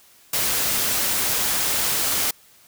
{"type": "noise", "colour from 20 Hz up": "white", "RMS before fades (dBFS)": -22, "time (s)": [0.33, 2.31], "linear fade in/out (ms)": 5, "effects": ["white hiss -53 dBFS RMS until 2.67 s"]}